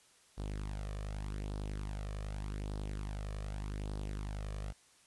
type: tone with flanger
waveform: sawtooth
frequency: 50.9 Hz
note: G#1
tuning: 34 cents flat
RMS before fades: -40 dBFS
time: 0.37-4.73 s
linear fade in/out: 20 ms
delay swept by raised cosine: 0.21 to 1.71 ms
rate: 0.84 Hz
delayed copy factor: +0.6
effects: white hiss -65 dBFS RMS until 5.06 s + resampled to 24000 Hz